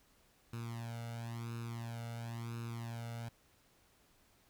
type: tone with flanger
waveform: sawtooth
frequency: 116.54 Hz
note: A#2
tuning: in tune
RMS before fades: -43 dBFS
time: 0.53-3.29 s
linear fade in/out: 5 ms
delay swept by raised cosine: 0.76 to 1.42 ms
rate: 0.97 Hz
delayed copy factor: +0.85
effects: pink hiss -69 dBFS RMS until 4.49 s